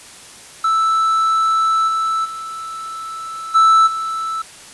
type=tone with level steps; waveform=triangle; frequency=1318.5 Hz; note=E6; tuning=in tune; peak=-11 / -14 / -24 / -6 / -18 dBFS; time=0.64-4.42 s; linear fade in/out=5 ms; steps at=1.87 / 2.24 / 3.54 / 3.86 s; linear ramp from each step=20 ms; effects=white hiss -39 dBFS RMS until 4.73 s + resampled to 24000 Hz